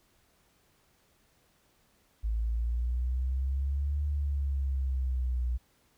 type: exponential two-way sweep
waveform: sine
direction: up then down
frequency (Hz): 54 to 73.4 to 60.2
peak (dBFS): -27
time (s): 2.23-5.58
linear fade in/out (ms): 20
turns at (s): 4.04
effects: pink hiss -68 dBFS RMS until 5.97 s